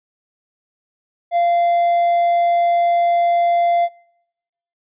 triangle tone, 691 Hz, F5, 19 cents flat, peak -11 dBFS, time 1.31-3.89 s, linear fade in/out 50 ms, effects noise-tail reverb RT60 0.9 s tail -25 dB re dry + resampled to 8000 Hz

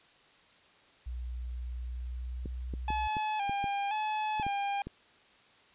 sine tone with pitch glide, 61 to 62.17 Hz, B1 to B1, -21 to +12 cents, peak -35 dBFS, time 1.06-3.08 s, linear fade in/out 10 ms, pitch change +33 cents, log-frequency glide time 1.76-2.55 s
clicks, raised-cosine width 3 ms, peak -26 dBFS, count 9, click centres 2.458 / 2.738 / 2.904 / 3.168 / 3.495 / 3.642 / 4.398 / 4.466 / 4.87 s
45% pulse tone with vibrato, 829 Hz, G#5, 3 cents flat, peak -30 dBFS, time 2.88-4.82 s, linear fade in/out 2 ms, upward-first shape square, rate 0.97 Hz, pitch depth 58 cents each way
effects white hiss -61 dBFS RMS until 5.74 s + resampled to 8000 Hz

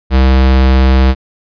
square tone, 65.41 Hz, C2, in tune, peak -6 dBFS, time 0.1-1.15 s, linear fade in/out 50 ms, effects resampled to 11025 Hz

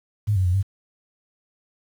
sine tone with pitch steps, 104.6 / 93.5 / 89.4 / 97.4 Hz, G#2 / F#2 / F2 / G2, +13 / +19 / +41 / -11 cents, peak -17 dBFS, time 0.27-0.63 s, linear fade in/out 20 ms, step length 90 ms, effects 8-bit

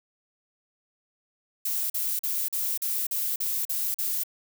violet noise bursts, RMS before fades -28 dBFS, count 9, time 1.65-4.236 s, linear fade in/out 5 ms, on 250 ms, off 42 ms, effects none

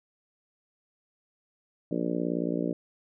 harmonic tone, 58.7 Hz, A#1, 13 cents sharp, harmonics 3 / 4 / 5 / 6 / 7 / 8 / 9 / 10, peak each -33 / -34 / -31 / -35 / -38 / -37 / -40 / -39 dBFS, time 1.91-2.73 s, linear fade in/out 5 ms, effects none

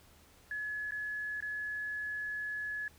sine tone with dropouts, 1700 Hz, G#6, 40 cents sharp, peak -35 dBFS, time 0.51-2.88 s, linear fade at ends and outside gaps 2 ms, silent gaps 0.909-0.92 / 1.405-1.424 s, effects added 77 Hz sine -65 dBFS peak until 2.98 s + pink hiss -62 dBFS RMS until 2.98 s

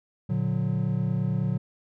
triangle chord, Bb augmented, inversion none, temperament just, 116.54 / 145.68 / 182.1 Hz, Bb2 / D3 / F#3, 0 / -14 / -27 cents, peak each -26 dBFS, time 0.29-1.58 s, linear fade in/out 10 ms, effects none

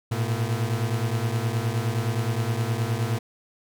40% pulse beating tone pair, 110.4 / 120 Hz, A2 / B2, +6 / -49 cents, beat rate 9.6 Hz, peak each -25 / -26 dBFS, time 0.11-3.19 s, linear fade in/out 10 ms, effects none

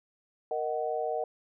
sine chord, D# minor, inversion second, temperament just, 466.7 / 622.3 / 746.7 Hz, A#4 / D#5 / F#5, +2 / 0 / +16 cents, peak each -33 dBFS, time 0.51-1.24 s, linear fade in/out 2 ms, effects none

